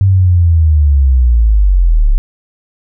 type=linear sweep; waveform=sine; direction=down; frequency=98.6 to 32.88 Hz; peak=-5 dBFS; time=0.01-2.18 s; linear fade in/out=0 ms; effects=none